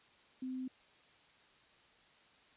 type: tone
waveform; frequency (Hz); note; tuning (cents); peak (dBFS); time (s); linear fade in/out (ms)
sine; 257.9; C4; -25; -38; 0.42-0.68; 5
effects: white hiss -65 dBFS RMS until 2.56 s + resampled to 8000 Hz